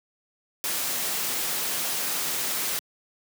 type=noise; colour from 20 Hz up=white; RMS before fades=-28 dBFS; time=0.64-2.79 s; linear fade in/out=0 ms; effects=high-pass 150 Hz 12 dB/octave